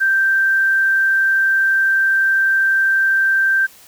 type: tone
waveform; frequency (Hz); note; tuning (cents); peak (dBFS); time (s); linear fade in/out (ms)
sine; 1568; G6; 0; -12; 0-3.67; 20
effects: white hiss -45 dBFS RMS until 3.87 s